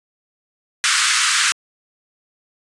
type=band-pass noise; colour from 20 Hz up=pink; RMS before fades=-17 dBFS; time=0.84-1.52 s; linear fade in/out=0 ms; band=1200 to 9600 Hz; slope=48 dB/octave; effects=resampled to 24000 Hz